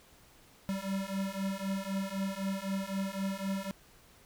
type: beating tone pair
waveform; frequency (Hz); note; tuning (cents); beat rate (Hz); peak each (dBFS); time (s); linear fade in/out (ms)
square; 192.2 / 196.1; G3 / G3; -34 / +1; 3.9; -37 / -36; 0.69-3.71; 0
effects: pink hiss -60 dBFS RMS until 4.25 s